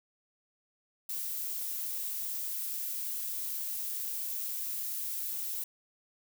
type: noise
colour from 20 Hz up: violet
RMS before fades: -36 dBFS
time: 1.09-5.64 s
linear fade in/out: 5 ms
effects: none